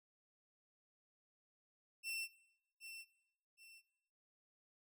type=tone with echo; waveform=sawtooth; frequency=2693 Hz; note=E7; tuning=36 cents sharp; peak=-38 dBFS; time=2.03-2.28 s; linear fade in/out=50 ms; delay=770 ms; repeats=2; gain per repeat=-9 dB; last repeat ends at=3.82 s; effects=noise-tail reverb RT60 0.9 s tail -20 dB re dry